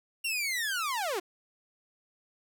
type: linear sweep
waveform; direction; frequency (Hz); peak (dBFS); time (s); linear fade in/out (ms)
sawtooth; down; 2800 to 329.6; -26; 0.24-1.2; 10
effects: none